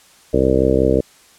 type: harmonic tone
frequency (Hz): 65.41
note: C2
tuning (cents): 0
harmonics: 1 / 2 / 3 / 4 / 5 / 6 / 7 / 8 / 9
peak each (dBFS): -22 / -23 / -24 / -21 / -20 / -22 / -17 / -22 / -22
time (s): 0.33-1.01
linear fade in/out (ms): 10
effects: white hiss -49 dBFS RMS until 1.38 s + low-pass 10000 Hz 12 dB/octave